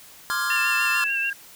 square chord, D half-diminished seventh, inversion third, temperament equal with one note detuned, 1046.5 / 1187.6 / 1396.9 / 1661.2 Hz, C6 / D6 / F6 / Ab6, 0 / +19 / 0 / 0 cents, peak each -31 / -32 / -27 / -29 dBFS, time 0.3-1.04 s, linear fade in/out 0 ms
sine tone with pitch glide, 1783 to 1616.2 Hz, A6 to G#6, +22 to -48 cents, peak -27 dBFS, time 0.5-1.33 s, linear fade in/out 2 ms, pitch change -170 cents, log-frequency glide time 0.95-1.12 s
sine tone with vibrato, 2700 Hz, E7, 41 cents sharp, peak -23 dBFS, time 0.5-1.3 s, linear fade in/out 5 ms, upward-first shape sine, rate 6.8 Hz, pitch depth 36 cents each way
effects white hiss -47 dBFS RMS until 1.55 s

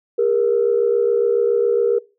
sine tone pair together, 404.8 / 472 Hz, G#4 / A#4, -44 / +22 cents, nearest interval minor third, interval 266 cents, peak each -18 / -15 dBFS, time 0.18-1.99 s, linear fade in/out 10 ms, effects noise-tail reverb RT60 0.3 s tail -22 dB re dry + tanh soft clip ceiling -7 dBFS

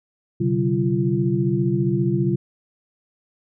sine tone cluster, 127.7 / 142.6 / 190.2 / 343.1 Hz, C3 / C#3 / F#3 / F4, -42 / +49 / +48 / -31 cents, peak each -23 dBFS, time 0.4-2.36 s, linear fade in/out 10 ms, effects none

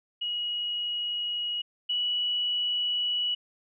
sine tone pair in turn, 2902 / 2939 Hz, F#7 / F#7, -34 / -12 cents, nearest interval unison, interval 22 cents, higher second, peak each -28 / -25 dBFS, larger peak second, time 0.21-1.62 / 1.89-3.35 s, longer second, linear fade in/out 10 ms, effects none

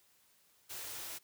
white band-stop noise, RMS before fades -44 dBFS, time 0.69-1.19 s, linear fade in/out 20 ms, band 150 to 280 Hz, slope 96 dB/octave, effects white hiss -69 dBFS RMS until 1.23 s + high-pass 60 Hz 12 dB/octave

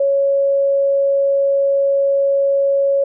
sine tone, 554.4 Hz, C#5, in tune, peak -12 dBFS, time 0-3.04 s, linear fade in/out 5 ms, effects none

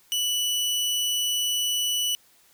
sawtooth tone, 2960 Hz, F#7, in tune, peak -20 dBFS, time 0.12-2.15 s, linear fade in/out 0 ms, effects white hiss -59 dBFS RMS until 2.53 s

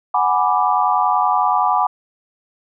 sine chord, G# half-diminished seventh, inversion third, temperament equal, 740 / 830.6 / 987.8 / 1174.7 Hz, F#5 / G#5 / B5 / D6, 0 / 0 / 0 / 0 cents, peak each -19 dBFS, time 0.14-1.87 s, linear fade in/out 5 ms, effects none

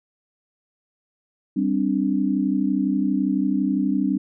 sine chord, G suspended fourth, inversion none, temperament equal, 196 / 261.6 / 293.7 Hz, G3 / C4 / D4, 0 / 0 / 0 cents, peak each -23 dBFS, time 1.56-4.18 s, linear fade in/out 10 ms, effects none

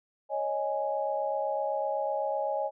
sine chord, C# suspended second, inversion none, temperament equal, 554.4 / 622.3 / 830.6 Hz, C#5 / D#5 / G#5, 0 / 0 / 0 cents, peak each -32 dBFS, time 0.29-2.71 s, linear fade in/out 50 ms, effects none

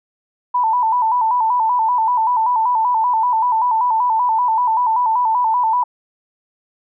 sine tone with vibrato, 936 Hz, A#5, 7 cents sharp, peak -13 dBFS, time 0.54-5.84 s, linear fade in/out 10 ms, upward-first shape square, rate 5.2 Hz, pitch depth 90 cents each way, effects none

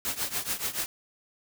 white noise with tremolo, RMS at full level -28 dBFS, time 0.05-0.86 s, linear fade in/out 0 ms, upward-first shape triangle, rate 7 Hz, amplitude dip 90%, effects none

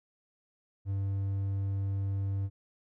triangle tone, 98.1 Hz, G2, 2 cents sharp, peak -27 dBFS, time 0.85-2.5 s, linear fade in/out 50 ms, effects none

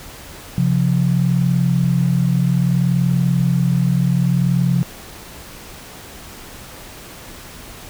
sine tone pair together, 133.99 / 174.61 Hz, C3 / F3, +42 / 0 cents, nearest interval perfect fourth, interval 458 cents, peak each -16 dBFS, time 0.58-4.83 s, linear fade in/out 0 ms, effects pink hiss -37 dBFS RMS until 7.89 s

